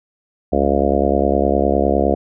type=harmonic tone; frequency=69.8 Hz; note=C#2; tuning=13 cents sharp; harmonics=1 / 3 / 4 / 5 / 6 / 7 / 8 / 9 / 10; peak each=-22 / -22 / -22 / -22 / -22 / -22 / -22 / -22 / -22 dBFS; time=0.52-2.15 s; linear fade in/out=10 ms; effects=none